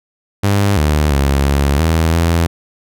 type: tone with pitch steps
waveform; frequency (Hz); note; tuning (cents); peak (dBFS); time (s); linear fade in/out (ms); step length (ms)
sawtooth; 100.3 / 75.3 / 69.4 / 70.3 / 81.2 / 83.7; G2 / D2 / C#2 / C#2 / E2 / E2; +40 / +44 / +3 / +25 / -26 / +27; -7; 0.43-2.47; 10; 340
effects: none